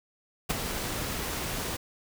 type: noise with ADSR envelope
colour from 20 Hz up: pink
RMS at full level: -26 dBFS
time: 0.49-1.77 s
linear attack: 15 ms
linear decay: 15 ms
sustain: -7 dB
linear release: 11 ms
effects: none